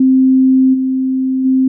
sine tone with level steps, 261.6 Hz, C4, in tune, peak -6 / -12 / -8 dBFS, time 0-1.68 s, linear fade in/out 5 ms, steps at 0.73 / 1.44 s, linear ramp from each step 20 ms, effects none

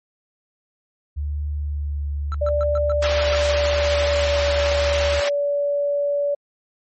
sine tone with vibrato, 72.9 Hz, D2, 12 cents flat, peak -22 dBFS, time 1.16-5.21 s, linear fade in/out 20 ms, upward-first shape triangle, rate 0.79 Hz, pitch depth 22 cents each way
triangle tone bursts, 1333 Hz, E6, 19 cents sharp, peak -26 dBFS, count 8, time 2.32-3.352 s, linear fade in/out 0 ms, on 24 ms, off 120 ms
sine tone with pitch glide, 587.3 to 573.9 Hz, D5 to D5, 0 to -40 cents, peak -18 dBFS, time 2.41-6.35 s, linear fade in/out 10 ms, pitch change -40 cents, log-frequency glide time 3.11-4.44 s
white band-pass noise, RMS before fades -27 dBFS, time 3.02-5.29 s, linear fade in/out 5 ms, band 420 to 3600 Hz, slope 12 dB/octave
effects MP3 32 kbps

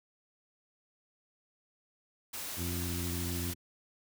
white noise, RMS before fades -40 dBFS, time 2.33-3.54 s, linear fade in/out 10 ms
harmonic tone, 87.31 Hz, F2, in tune, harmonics 1 / 2 / 3 / 4, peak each -36 / -41 / -41 / -44 dBFS, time 2.56-3.55 s, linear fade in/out 50 ms
effects none

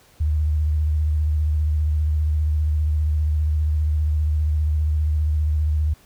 sine tone with vibrato, 76.3 Hz, D#2, 33 cents flat, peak -17 dBFS, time 0.2-5.94 s, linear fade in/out 10 ms, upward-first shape sine, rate 15 Hz, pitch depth 45 cents each way, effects pink hiss -54 dBFS RMS until 6.05 s

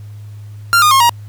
45% pulse tone with pitch steps, 1387 / 1221.5 / 1075.7 / 947.3 Hz, F6 / D#6 / C6 / A#5, -12 / -32 / +48 / +28 cents, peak -7 dBFS, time 0.73-1.094 s, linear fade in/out 0 ms, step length 91 ms, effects added 104 Hz sine -29 dBFS peak until 1.28 s + pink hiss -51 dBFS RMS until 1.28 s

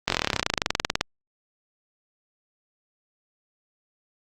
slowing click train, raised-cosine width 0.2 ms, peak -3 dBFS, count 27, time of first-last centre 0.08-1.011 s, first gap 21 ms, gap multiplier 1.04, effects Opus 32 kbps

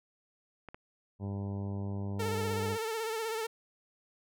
clicks, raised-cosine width 0.5 ms, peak -30 dBFS, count 2, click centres 0.687 / 0.745 s
harmonic tone, 99.5 Hz, G2, 26 cents sharp, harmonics 1 / 2 / 3 / 4 / 5 / 6 / 7 / 8 / 9 / 10, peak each -35 / -39 / -47 / -47 / -53 / -52 / -56 / -56 / -56 / -59 dBFS, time 1.19-2.78 s, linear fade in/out 50 ms
sawtooth tone with vibrato, 446.2 Hz, A4, 24 cents sharp, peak -29 dBFS, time 2.19-3.47 s, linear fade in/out 10 ms, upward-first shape sine, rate 16 Hz, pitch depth 52 cents each way
effects none

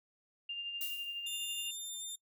sine tone with tremolo, 2800 Hz, F7, 4 cents sharp, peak -36 dBFS, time 0.49-1.71 s, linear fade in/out 5 ms, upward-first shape sine, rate 12 Hz, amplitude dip 40%
violet noise with exponential decay, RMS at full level -37 dBFS, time 0.81-1.32 s, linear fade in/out 1 ms, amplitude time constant 110 ms
15% pulse tone with pitch glide, 3573 to 3602 Hz, A7 to A7, +26 to +40 cents, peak -34 dBFS, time 1.26-2.16 s, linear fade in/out 10 ms, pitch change +14 cents, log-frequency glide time 1.61-1.69 s
effects noise-tail reverb RT60 0.1 s tail -23 dB re dry

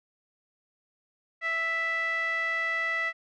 5% pulse tone with low-pass filter, 659.3 Hz, E5, in tune, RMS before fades -29 dBFS, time 1.41-3.13 s, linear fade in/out 50 ms, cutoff 1900 Hz, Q 5.3, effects none

